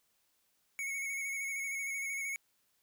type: tone with vibrato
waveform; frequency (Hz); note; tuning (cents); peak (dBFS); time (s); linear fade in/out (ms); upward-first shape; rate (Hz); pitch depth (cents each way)
square; 2208; C#7; -7; -36; 0.79-2.36; 0; square; 13; 25
effects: white hiss -75 dBFS RMS until 2.82 s